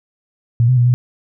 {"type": "tone with pitch steps", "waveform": "sine", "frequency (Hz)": [117.8, 127.6, 121.3, 123.7], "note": ["A#2", "C3", "B2", "B2"], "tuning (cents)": [19, -43, -31, 3], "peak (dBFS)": -9, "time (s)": [0.6, 0.94], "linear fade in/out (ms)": 0, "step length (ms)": 85, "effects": []}